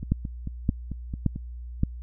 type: two click trains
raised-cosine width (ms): 5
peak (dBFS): -20 / -9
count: 7 / 4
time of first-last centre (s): 0.03-1.36 / 0.12-1.834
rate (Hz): 4.51 / 1.75
effects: added 60 Hz sine -35 dBFS peak until 2.02 s